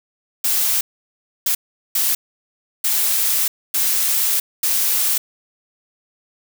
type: noise bursts at uneven times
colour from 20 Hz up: blue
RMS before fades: -18 dBFS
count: 6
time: 0.44-0.81 / 1.46-1.55 / 1.95-2.15 / 2.84-3.48 / 3.74-4.4 / 4.63-5.18 s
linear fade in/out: 5 ms
effects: none